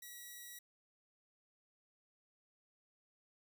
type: tone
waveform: 5% pulse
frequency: 1928 Hz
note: B6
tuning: 42 cents flat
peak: -39 dBFS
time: 0.02-0.59 s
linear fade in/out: 5 ms
effects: none